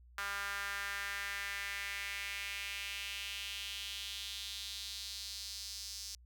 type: tone with high-pass filter sweep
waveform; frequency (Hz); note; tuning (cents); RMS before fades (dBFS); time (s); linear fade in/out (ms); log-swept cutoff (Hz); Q
sawtooth; 200; G3; +35; -42; 0.18-6.15; 2; 1400 to 5200; 2.9
effects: added 60 Hz sine -57 dBFS peak until 6.25 s